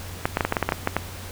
clicks, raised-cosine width 0.5 ms, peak -5 dBFS, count 11, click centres 0.255 / 0.371 / 0.408 / 0.45 / 0.524 / 0.568 / 0.627 / 0.69 / 0.722 / 0.874 / 0.966 s, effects added 91 Hz sine -37 dBFS peak until 1.31 s + pink hiss -39 dBFS RMS until 1.31 s

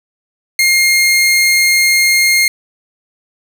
sawtooth tone, 2129 Hz, C7, 30 cents sharp, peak -5 dBFS, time 0.59-2.48 s, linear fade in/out 2 ms, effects none

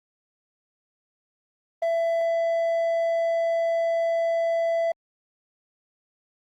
sine tone with hard clipping, 667 Hz, E5, 20 cents sharp, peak -22 dBFS, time 1.82-4.92 s, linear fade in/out 5 ms, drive 3 dB, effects Opus 24 kbps

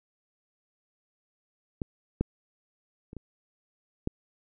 clicks, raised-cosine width 3 ms, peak -18 / -12 / -30 / -26 / -15 dBFS, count 5, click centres 1.818 / 2.21 / 3.131 / 3.167 / 4.074 s, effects none

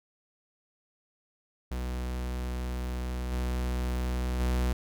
45% pulse tone with level steps, 62.1 Hz, B1, 10 cents sharp, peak -31 / -28 / -25 dBFS, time 1.71-4.73 s, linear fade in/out 5 ms, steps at 3.31 / 4.39 s, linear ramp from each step 20 ms, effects none

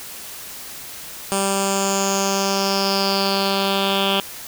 10% pulse tone with low-pass filter sweep, 196 Hz, G3, in tune, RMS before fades -20 dBFS, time 1.32-4.2 s, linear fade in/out 0 ms, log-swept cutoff 8800 to 3300 Hz, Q 5.7, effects white hiss -35 dBFS RMS until 4.47 s

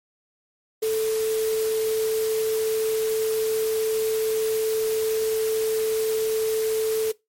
sine tone in noise, 440 Hz, A4, in tune, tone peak -20 dBFS, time 0.82-7.12 s, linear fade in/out 10 ms, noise white, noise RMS -34 dBFS, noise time 0.82-7.12 s, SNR +11 dB, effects noise-tail reverb RT60 0.2 s tail -21 dB re dry + MP3 64 kbps

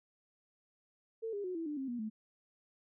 sine tone with pitch steps, 450 / 405.6 / 365.5 / 329.4 / 296.9 / 267.6 / 241.1 / 217.3 Hz, A4 / G#4 / F#4 / E4 / D4 / C4 / B3 / A3, +39 / -41 / -21 / -1 / +19 / +39 / -41 / -21 cents, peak -36 dBFS, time 1.22-2.1 s, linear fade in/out 20 ms, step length 110 ms, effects none

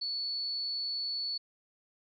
sine tone, 4435 Hz, C#8, in tune, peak -32 dBFS, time 0.01-1.38 s, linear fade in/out 10 ms, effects none

